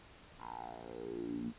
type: tone with band-pass filter sweep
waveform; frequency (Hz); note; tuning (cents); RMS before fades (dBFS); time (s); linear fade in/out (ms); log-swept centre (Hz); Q
10% pulse; 58.27; A#1; 0; -43; 0.38-1.53; 50; 1100 to 220; 7.2
effects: pink hiss -58 dBFS RMS until 1.58 s + resampled to 8000 Hz